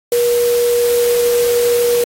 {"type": "tone in noise", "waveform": "sine", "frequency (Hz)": 479, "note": "A#4", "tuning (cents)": 47, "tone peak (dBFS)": -11, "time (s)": [0.12, 2.04], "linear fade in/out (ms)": 2, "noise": "white", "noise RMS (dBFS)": -24, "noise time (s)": [0.12, 2.04], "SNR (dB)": 10, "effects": ["AAC 48 kbps"]}